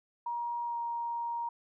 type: tone with pitch glide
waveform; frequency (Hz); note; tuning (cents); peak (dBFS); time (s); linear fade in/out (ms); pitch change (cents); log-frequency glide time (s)
sine; 948 to 939.3; A#5 to A#5; +29 to +13; -32; 0.26-1.49; 5; -16; 0.66-0.77
effects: none